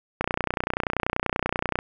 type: click train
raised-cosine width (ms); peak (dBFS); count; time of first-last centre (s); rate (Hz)
0.5; -8; 49; 0.21-1.789; 30.4
effects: none